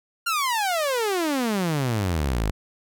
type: exponential sweep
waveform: sawtooth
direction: down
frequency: 1421 to 47.86 Hz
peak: -18 dBFS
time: 0.26-2.51 s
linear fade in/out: 10 ms
effects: none